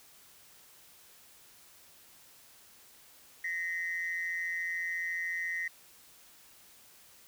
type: tone pair together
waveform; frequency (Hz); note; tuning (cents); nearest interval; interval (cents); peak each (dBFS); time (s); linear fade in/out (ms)
sine; 1863 / 2037; A#6 / C7; -2 / -47; major second; 155; -33 / -35; 3.44-5.68; 5
effects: tanh soft clip ceiling -27 dBFS + white hiss -58 dBFS RMS until 7.27 s